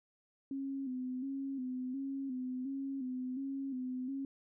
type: tone with vibrato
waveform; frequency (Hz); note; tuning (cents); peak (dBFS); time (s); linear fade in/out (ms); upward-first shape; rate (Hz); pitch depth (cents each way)
sine; 263.3; C4; +11; -36; 0.51-4.25; 2; square; 1.4; 60
effects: none